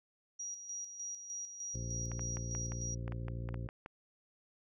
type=tone with tremolo; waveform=sine; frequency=5750 Hz; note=F8; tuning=50 cents sharp; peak=-39 dBFS; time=0.39-2.95 s; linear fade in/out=10 ms; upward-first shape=square; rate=3.3 Hz; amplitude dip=55%
type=harmonic tone; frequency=58.27 Hz; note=A#1; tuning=in tune; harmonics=1 / 2 / 3 / 4 / 5 / 6 / 7 / 9; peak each=-42 / -40 / -49 / -55 / -54 / -56 / -58 / -55 dBFS; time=1.74-3.68 s; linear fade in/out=10 ms
type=clicks; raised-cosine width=0.5 ms; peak=-30 dBFS; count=12; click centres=2.117 / 2.194 / 2.37 / 2.55 / 2.72 / 3.079 / 3.122 / 3.283 / 3.489 / 3.543 / 3.689 / 3.861 s
effects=none